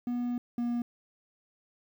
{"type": "tone pair in turn", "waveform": "triangle", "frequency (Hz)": [243.2, 239.2], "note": ["B3", "A#3"], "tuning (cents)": [-26, 45], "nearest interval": "unison", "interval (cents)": 29, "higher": "first", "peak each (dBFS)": [-27, -26], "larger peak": "second", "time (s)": [[0.07, 0.38], [0.58, 0.82]], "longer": "first", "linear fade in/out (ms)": 2, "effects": ["10-bit"]}